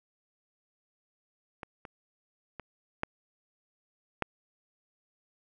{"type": "clicks", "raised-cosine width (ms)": 0.5, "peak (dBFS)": [-24, -28, -25, -14, -13], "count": 5, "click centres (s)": [1.632, 1.852, 2.597, 3.034, 4.223], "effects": []}